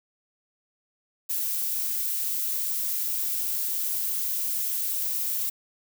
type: noise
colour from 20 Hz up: violet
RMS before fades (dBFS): -28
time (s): 1.29-5.5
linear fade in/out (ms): 10
effects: none